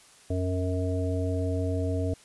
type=harmonic tone with a mistuned harmonic; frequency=91.9 Hz; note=F#2; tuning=11 cents flat; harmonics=1 / 3 / 5 / 7; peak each=-27 / -32 / -34 / -35 dBFS; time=0.3-2.14 s; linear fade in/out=5 ms; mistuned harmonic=1; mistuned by=-41 cents; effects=white hiss -55 dBFS RMS until 2.24 s + resampled to 24000 Hz